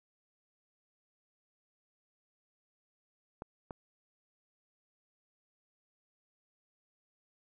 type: clicks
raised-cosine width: 1 ms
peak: -27 dBFS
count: 2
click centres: 3.421 / 3.708 s
effects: none